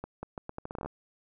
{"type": "accelerating click train", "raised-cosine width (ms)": 1, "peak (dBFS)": -23, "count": 13, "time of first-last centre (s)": [0.04, 0.86], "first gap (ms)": 190, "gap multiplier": 0.78, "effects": []}